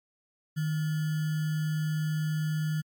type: tone with sample-and-hold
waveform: sine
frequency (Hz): 154.9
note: D#3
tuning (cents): -7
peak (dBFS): -26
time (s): 0.56-2.82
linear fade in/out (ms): 20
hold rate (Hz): 1575
effects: MP3 96 kbps